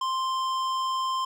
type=tone with hard clipping; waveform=sine; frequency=1046.5 Hz; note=C6; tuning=in tune; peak=-27 dBFS; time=0.01-1.25 s; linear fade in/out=5 ms; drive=12 dB; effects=none